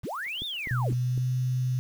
sine linear two-way sweep, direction up then down, 32.27 to 3700 to 32.27 Hz, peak -31 dBFS, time 0.03-0.94 s, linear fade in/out 10 ms, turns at 0.45 s
click train, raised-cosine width 3 ms, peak -26 dBFS, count 4, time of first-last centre 0.42-1.178 s, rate 3.96 Hz
sine tone with pitch glide, 123.8 to 126.99 Hz, B2 to B2, +5 to +49 cents, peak -24 dBFS, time 0.71-1.79 s, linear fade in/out 0 ms, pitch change +44 cents, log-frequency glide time 0.94-1.28 s
effects 8-bit

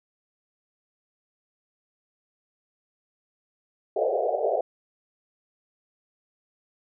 white band-pass noise, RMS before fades -25 dBFS, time 3.96-4.61 s, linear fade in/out 5 ms, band 390 to 740 Hz, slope 96 dB/octave, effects none

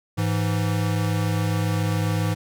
square tone pair together, 104.36 / 164.81 Hz, G#2 / E3, +9 / 0 cents, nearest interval minor sixth, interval 791 cents, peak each -23 / -26 dBFS, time 0.17-2.35 s, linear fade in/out 20 ms, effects none

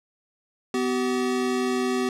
square tone pair together, 250.3 / 382.3 Hz, B3 / G4, +23 / -43 cents, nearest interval perfect fifth, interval 734 cents, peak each -26 dBFS, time 0.74-2.09 s, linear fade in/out 2 ms, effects low-pass 9000 Hz 12 dB/octave

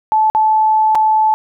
sine tone with dropouts, 869 Hz, A5, 22 cents flat, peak -9 dBFS, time 0.12-1.34 s, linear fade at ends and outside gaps 0 ms, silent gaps 0.3-0.349 / 0.949-0.954 s, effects none

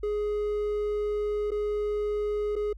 triangle tone with dropouts, 417.6 Hz, G#4, 10 cents sharp, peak -24 dBFS, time 0.03-2.73 s, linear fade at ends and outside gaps 5 ms, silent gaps 1.507-1.516 / 2.556-2.562 s, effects added 50 Hz sine -41 dBFS peak until 2.77 s

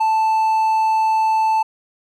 triangle tone, 880 Hz, A5, in tune, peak -12 dBFS, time 0-1.63 s, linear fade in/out 10 ms, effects none

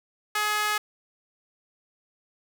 sawtooth tone with high-pass filter, 421.6 Hz, G#4, 26 cents sharp, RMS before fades -26 dBFS, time 0.35-0.78 s, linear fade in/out 5 ms, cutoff 1300 Hz, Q 1.6, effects none

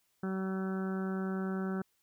harmonic tone, 190 Hz, F#3, 46 cents sharp, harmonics 1 / 2 / 3 / 4 / 5 / 6 / 7 / 8 / 9, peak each -33 / -39 / -49 / -48 / -55 / -53 / -47 / -48 / -58 dBFS, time 0.23-1.82 s, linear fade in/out 5 ms, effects white hiss -75 dBFS RMS until 2.02 s

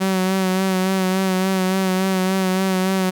sawtooth tone with vibrato, 188.4 Hz, F#3, 32 cents sharp, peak -13 dBFS, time 0-3.11 s, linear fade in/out 20 ms, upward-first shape sine, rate 3.5 Hz, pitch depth 30 cents each way, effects none

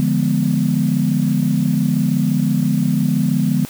sine chord, D diminished seventh, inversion none, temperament equal with one note detuned, 146.83 / 172.71 / 207.7 / 246.9 Hz, D3 / F3 / Ab3 / Cb4, 0 / -19 / 0 / 0 cents, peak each -19 dBFS, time 0-3.65 s, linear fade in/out 0 ms, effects tanh soft clip ceiling -4 dBFS + white hiss -37 dBFS RMS until 3.69 s

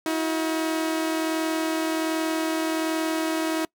sawtooth tone pair together, 320 / 361.3 Hz, D#4 / F#4, +49 / -41 cents, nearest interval major second, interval 210 cents, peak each -20 / -28 dBFS, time 0.06-3.65 s, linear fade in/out 2 ms, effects noise-tail reverb RT60 0.1 s tail -24 dB re dry

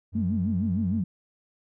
triangle tone, 92.7 Hz, F#2, 4 cents sharp, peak -27 dBFS, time 0.12-1.04 s, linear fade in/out 50 ms
sine tone with vibrato, 200 Hz, G3, 35 cents sharp, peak -24 dBFS, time 0.15-1.04 s, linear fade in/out 5 ms, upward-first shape sine, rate 6.5 Hz, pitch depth 240 cents each way
effects none

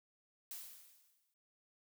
blue noise with exponential decay, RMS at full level -45 dBFS, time 0.51-1.34 s, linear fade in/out 1 ms, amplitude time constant 180 ms, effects none

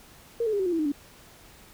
sine tone with pitch steps, 465.8 / 434.6 / 405.5 / 378.3 / 353 / 329.4 / 307.3 / 286.7 Hz, A#4 / A4 / G#4 / F#4 / F4 / E4 / D#4 / D4, -1 / -21 / -41 / +38 / +19 / -1 / -21 / -42 cents, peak -23 dBFS, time 0.4-0.92 s, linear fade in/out 5 ms, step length 65 ms, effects pink hiss -52 dBFS RMS until 1.73 s

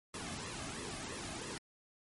pink noise with flanger, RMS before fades -43 dBFS, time 0.14-1.58 s, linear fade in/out 2 ms, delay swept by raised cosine 1.3 to 2.16 ms, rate 3 Hz, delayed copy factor -0.75, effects MP3 48 kbps

